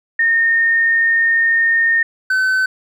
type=tone pair in turn; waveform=sine / triangle; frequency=1833 / 1522.2 Hz; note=A#6 / F#6; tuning=-30 / +49 cents; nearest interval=minor third; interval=321 cents; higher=first; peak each=-11 dBFS; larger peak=neither; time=0.19-2.03 / 2.3-2.66 s; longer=first; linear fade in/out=5 ms; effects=none